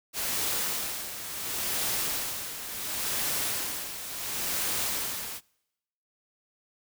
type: noise with tremolo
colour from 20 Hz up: white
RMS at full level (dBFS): -29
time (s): 0.13-5.41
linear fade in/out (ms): 50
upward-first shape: sine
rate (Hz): 0.71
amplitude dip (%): 65
effects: noise-tail reverb RT60 0.9 s tail -26 dB re dry